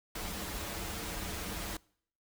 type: noise with comb filter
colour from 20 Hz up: pink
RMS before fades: -39 dBFS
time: 0.15-1.77 s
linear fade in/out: 5 ms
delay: 7.8 ms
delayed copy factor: -0.7
effects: noise-tail reverb RT60 0.6 s tail -24 dB re dry